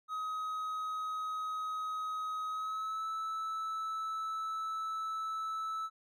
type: tone with pitch glide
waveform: triangle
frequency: 1265 to 1309.6 Hz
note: D#6 to E6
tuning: +28 to -12 cents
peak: -33 dBFS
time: 0.08-5.9 s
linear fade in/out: 50 ms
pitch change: +60 cents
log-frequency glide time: 2.49-3.06 s
effects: none